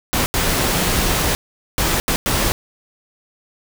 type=noise bursts at uneven times; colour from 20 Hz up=pink; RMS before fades=-18 dBFS; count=5; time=0.13-0.26 / 0.34-1.35 / 1.78-2 / 2.08-2.16 / 2.26-2.52 s; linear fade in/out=0 ms; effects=none